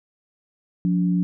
sine tone pair together, 178 / 287.4 Hz, F3 / D4, +33 / -37 cents, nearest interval minor sixth, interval 830 cents, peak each -18 / -26 dBFS, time 0.85-1.23 s, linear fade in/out 0 ms, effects none

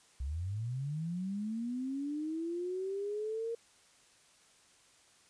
sine linear sweep, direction up, 61.74 to 466.2 Hz, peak -34 dBFS, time 0.2-3.55 s, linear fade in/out 5 ms, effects white hiss -64 dBFS RMS until 5.29 s + resampled to 22050 Hz

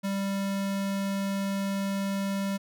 square tone, 196.7 Hz, G3, 6 cents sharp, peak -28 dBFS, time 0.03-2.58 s, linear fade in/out 20 ms, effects none

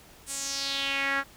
sawtooth tone with band-pass filter sweep, 275.7 Hz, C#4, 9 cents flat, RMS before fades -30 dBFS, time 0.26-1.24 s, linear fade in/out 50 ms, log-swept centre 9100 to 1500 Hz, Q 3.2, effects pink hiss -53 dBFS RMS until 1.36 s

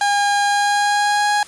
30% pulse tone with pitch glide, 812 to 828.1 Hz, G#5 to G#5, -39 to -5 cents, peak -12 dBFS, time 0.01-1.43 s, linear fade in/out 2 ms, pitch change +34 cents, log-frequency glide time 0.45-1.3 s, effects white hiss -40 dBFS RMS until 1.47 s + resampled to 22050 Hz

